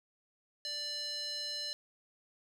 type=tone with band-pass filter; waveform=square; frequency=587.3 Hz; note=D5; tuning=in tune; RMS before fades=-39 dBFS; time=0.65-1.73 s; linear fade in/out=0 ms; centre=4500 Hz; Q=8.6; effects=none